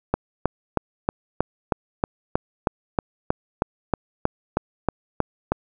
click train, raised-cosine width 1 ms, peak -5 dBFS, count 18, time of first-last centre 0.14-5.52 s, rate 3.16 Hz, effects none

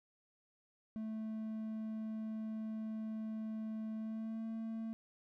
triangle tone with pitch glide, 219.1 to 224 Hz, A3 to A3, -7 to +31 cents, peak -37 dBFS, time 0.96-4.93 s, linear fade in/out 0 ms, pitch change +38 cents, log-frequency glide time 3.96-4.45 s, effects none

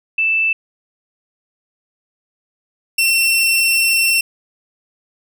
sine / sawtooth tone pair in turn, 2644 / 2706 Hz, E7 / E7, +5 / +45 cents, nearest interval unison, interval 40 cents, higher second, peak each -13 / -9 dBFS, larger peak second, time 0.18-0.53 / 2.98-4.21 s, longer second, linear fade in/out 5 ms, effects none

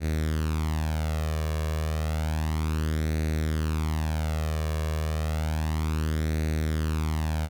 sawtooth tone with flanger, 78.1 Hz, D#2, 7 cents sharp, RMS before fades -27 dBFS, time 0-7.49 s, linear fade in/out 50 ms, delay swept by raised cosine 0.48 to 1.78 ms, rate 0.31 Hz, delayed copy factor +0.65, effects none

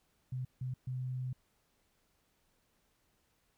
sine tone bursts at uneven times, 127.8 Hz, C3, 40 cents flat, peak -35 dBFS, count 3, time 0.32-0.45 / 0.61-0.74 / 0.87-1.33 s, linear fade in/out 5 ms, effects pink hiss -75 dBFS RMS until 3.57 s

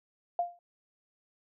sine tone with exponential decay, 698.5 Hz, F5, in tune, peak -23 dBFS, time 0.39-0.59 s, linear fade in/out 2 ms, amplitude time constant 43 ms, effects none

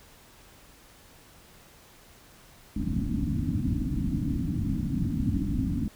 white low-pass noise, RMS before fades -28 dBFS, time 2.76-5.88 s, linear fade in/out 2 ms, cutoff 300 Hz, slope 96 dB/octave, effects pink hiss -54 dBFS RMS until 5.95 s

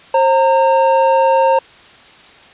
triangle tone pair together, 533 / 917.5 Hz, C5 / A#5, +32 / -28 cents, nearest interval major sixth, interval 940 cents, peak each -10 dBFS, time 0.14-1.59 s, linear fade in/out 5 ms, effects white hiss -42 dBFS RMS until 2.53 s + resampled to 8000 Hz

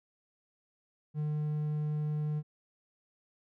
triangle tone, 150.9 Hz, D3, 47 cents sharp, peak -28 dBFS, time 1.14-2.43 s, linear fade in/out 50 ms, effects none

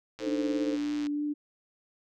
sine chord, A diminished, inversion second, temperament equal, 311.1 / 440 / 523.3 Hz, Eb4 / A4 / C5, 0 / 0 / 0 cents, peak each -35 dBFS, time 0.19-0.78 s, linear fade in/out 50 ms
click train, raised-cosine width 0.2 ms, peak -26 dBFS, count 102, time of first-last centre 0.19-1.068 s, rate 115 Hz
sine tone with vibrato, 293.7 Hz, D4, in tune, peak -28 dBFS, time 0.26-1.34 s, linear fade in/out 20 ms, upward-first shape triangle, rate 3.3 Hz, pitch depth 16 cents each way
effects none

